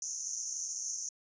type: band-pass noise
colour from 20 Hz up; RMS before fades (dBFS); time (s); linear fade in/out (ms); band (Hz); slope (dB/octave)
white; -38; 0.02-1.09; 2; 5900 to 6700; 96
effects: resampled to 16000 Hz